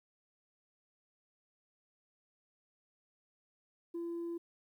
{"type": "tone", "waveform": "sine", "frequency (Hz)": 339.5, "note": "F4", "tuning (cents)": -49, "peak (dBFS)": -35, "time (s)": [3.94, 4.38], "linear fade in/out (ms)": 10, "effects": ["tanh soft clip ceiling -35 dBFS", "12-bit"]}